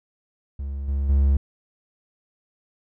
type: tone with level steps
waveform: triangle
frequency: 69.3 Hz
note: C#2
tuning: in tune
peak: -25 / -19 / -13 dBFS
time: 0.59-1.37 s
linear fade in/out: 5 ms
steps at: 0.88 / 1.09 s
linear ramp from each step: 5 ms
effects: none